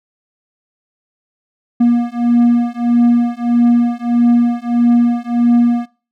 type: beating tone pair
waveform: triangle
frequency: 237.6 / 239.2 Hz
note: A#3 / A#3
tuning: +33 / +45 cents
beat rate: 1.6 Hz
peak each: -11 dBFS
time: 1.8-5.86 s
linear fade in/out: 10 ms
effects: noise-tail reverb RT60 0.4 s tail -22 dB re dry